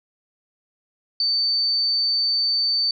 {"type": "tone", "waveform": "sine", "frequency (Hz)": 4560, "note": "C#8", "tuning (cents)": 48, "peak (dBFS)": -18, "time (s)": [1.2, 2.91], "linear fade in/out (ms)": 2, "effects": []}